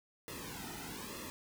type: noise with flanger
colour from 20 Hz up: pink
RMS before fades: -45 dBFS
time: 0.28-1.3 s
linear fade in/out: 0 ms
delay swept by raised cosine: 1.3 to 1.83 ms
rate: 1.1 Hz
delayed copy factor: -0.85
effects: none